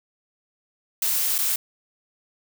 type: noise with dropouts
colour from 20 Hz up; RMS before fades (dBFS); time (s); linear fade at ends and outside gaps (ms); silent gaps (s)
blue; -23; 1.02-1.56; 2; 1.381-1.387
effects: none